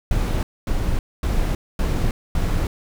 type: noise bursts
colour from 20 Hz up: brown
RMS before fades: -20 dBFS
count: 5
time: 0.11-2.67 s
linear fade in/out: 2 ms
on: 320 ms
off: 240 ms
effects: none